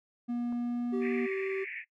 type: tone with pitch glide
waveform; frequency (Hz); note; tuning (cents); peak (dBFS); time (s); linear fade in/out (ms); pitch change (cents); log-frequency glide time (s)
triangle; 240 to 241.4; B3 to B3; -49 to -39; -28; 0.28-1.27; 20; +10; 0.55-0.88
type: click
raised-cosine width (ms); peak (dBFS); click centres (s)
1; -36; 0.525
type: tone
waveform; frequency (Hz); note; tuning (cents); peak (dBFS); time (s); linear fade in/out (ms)
triangle; 386; G4; -27; -29; 0.92-1.65; 20
type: band-pass noise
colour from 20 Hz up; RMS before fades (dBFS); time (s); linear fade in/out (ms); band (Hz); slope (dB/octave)
pink; -41; 1-1.85; 50; 1800 to 2500; 96
effects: noise-tail reverb RT60 0.1 s tail -19 dB re dry